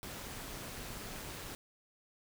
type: noise with amplitude modulation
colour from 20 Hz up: pink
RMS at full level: -43 dBFS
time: 0.03-1.55 s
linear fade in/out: 0 ms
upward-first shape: sine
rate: 198 Hz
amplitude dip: 40%
effects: none

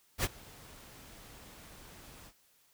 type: noise with ADSR envelope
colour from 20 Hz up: pink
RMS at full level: -29 dBFS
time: 0.18-2.33 s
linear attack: 57 ms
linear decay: 39 ms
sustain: -24 dB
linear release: 62 ms
effects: white hiss -68 dBFS RMS until 2.73 s

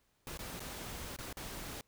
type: noise with dropouts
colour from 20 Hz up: pink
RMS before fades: -44 dBFS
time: 0.27-1.81 s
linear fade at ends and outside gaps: 1 ms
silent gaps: 0.374-0.391 / 0.595-0.603 / 1.164-1.187 / 1.328-1.37 s
effects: pink hiss -75 dBFS RMS until 1.87 s

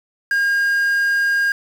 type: tone with quantisation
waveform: triangle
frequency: 1618 Hz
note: G#6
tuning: 46 cents flat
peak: -13 dBFS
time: 0.31-1.52 s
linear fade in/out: 2 ms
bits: 6
effects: none

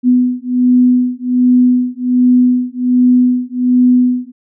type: beating tone pair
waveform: sine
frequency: 248.5 / 249.8 Hz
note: B3 / B3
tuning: +11 / +20 cents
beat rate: 1.3 Hz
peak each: -11 dBFS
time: 0.03-4.32 s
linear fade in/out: 50 ms
effects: none

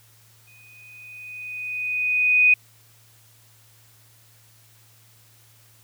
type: tone with exponential growth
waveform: sine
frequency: 2489 Hz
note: D#7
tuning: in tune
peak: -11 dBFS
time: 0.47-2.54 s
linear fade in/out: 5 ms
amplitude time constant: 450 ms
effects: added 112 Hz sine -56 dBFS peak until 5.83 s + white hiss -56 dBFS RMS until 5.83 s

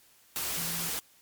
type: tone in noise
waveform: sine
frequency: 168.7 Hz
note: E3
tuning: 40 cents sharp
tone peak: -40 dBFS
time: 0.57-0.89 s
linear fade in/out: 0 ms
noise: white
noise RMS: -33 dBFS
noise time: 0.36-0.99 s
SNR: -10 dB
effects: white hiss -61 dBFS RMS until 1.21 s + MP3 96 kbps

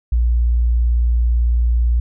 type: tone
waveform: sine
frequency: 59 Hz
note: A#1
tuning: 22 cents sharp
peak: -12 dBFS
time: 0.12-2 s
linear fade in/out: 5 ms
effects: none

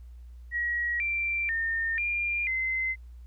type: tone with pitch steps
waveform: sine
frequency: 1907 / 2355 / 1822 / 2399 / 2062 Hz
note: A#6 / D7 / A#6 / D7 / C7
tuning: +39 / +4 / -40 / +36 / -26 cents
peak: -26 dBFS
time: 0.51-2.96 s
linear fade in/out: 50 ms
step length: 490 ms
effects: added 60 Hz sine -43 dBFS peak until 3.26 s + pink hiss -71 dBFS RMS until 3.26 s

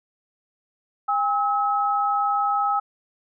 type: tone pair together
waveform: sine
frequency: 809.4 / 1287 Hz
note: G#5 / E6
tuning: -45 / -42 cents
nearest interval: minor sixth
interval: 803 cents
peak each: -22 dBFS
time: 1.08-2.8 s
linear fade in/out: 10 ms
effects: none

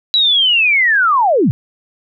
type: linear sweep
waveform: sine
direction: down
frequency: 3951 to 97 Hz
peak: -9 dBFS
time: 0.14-1.51 s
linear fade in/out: 0 ms
effects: none

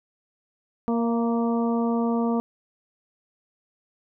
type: harmonic tone with a mistuned harmonic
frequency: 233.1 Hz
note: A#3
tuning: in tune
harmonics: 1 / 2 / 3 / 4 / 5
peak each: -22 / -28 / -32 / -34 / -36 dBFS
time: 0.88-2.4 s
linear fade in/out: 0 ms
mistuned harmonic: 3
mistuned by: -22 cents
effects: none

